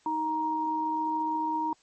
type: tone pair together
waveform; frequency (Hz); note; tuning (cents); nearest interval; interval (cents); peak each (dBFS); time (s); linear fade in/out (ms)
sine; 313 / 939; D#4 / A#5; +10 / +12; octave + perfect fifth; 1902; -33 / -27; 0.06-1.73; 2
effects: white hiss -64 dBFS RMS until 1.82 s + MP3 32 kbps